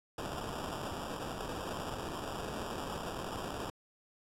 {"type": "noise with sample-and-hold", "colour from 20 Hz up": "white", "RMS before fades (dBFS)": -40, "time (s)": [0.18, 3.7], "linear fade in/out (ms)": 2, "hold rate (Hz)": 2100, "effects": ["low-pass 12000 Hz 12 dB/octave"]}